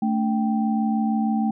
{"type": "tone cluster", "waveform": "sine", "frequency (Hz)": [220.4, 286.8, 781], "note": ["A3", "D4", "G5"], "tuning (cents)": [3, -41, -7], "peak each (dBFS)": [-20, -29, -28], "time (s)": [0.02, 1.51], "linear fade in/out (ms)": 5, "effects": []}